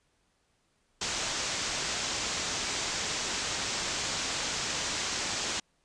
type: low-pass noise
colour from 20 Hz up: white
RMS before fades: -33 dBFS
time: 1.01-5.6 s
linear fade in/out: 5 ms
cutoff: 7500 Hz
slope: 48 dB/octave
effects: pink hiss -72 dBFS RMS until 5.84 s + resampled to 22050 Hz